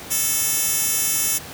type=tone with high-pass filter; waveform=10% pulse; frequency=440 Hz; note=A4; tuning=in tune; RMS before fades=-21 dBFS; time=0.1-1.39 s; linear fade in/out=20 ms; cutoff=7500 Hz; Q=0.7; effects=pink hiss -36 dBFS RMS until 1.53 s + high-pass 80 Hz 12 dB/octave